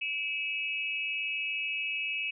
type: tone with amplitude modulation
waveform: sine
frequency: 2597 Hz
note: E7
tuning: 26 cents flat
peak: -26 dBFS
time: 0.01-2.31 s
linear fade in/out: 10 ms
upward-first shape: sine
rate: 287 Hz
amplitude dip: 95%
effects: none